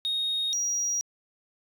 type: tone pair in turn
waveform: triangle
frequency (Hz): 3729 / 5740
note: A#7 / F8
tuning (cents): 0 / +47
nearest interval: perfect fifth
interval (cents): 747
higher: second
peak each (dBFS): -23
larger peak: neither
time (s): 0.05-0.53 / 0.53-1.01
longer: neither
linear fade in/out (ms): 0
effects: tanh soft clip ceiling -21 dBFS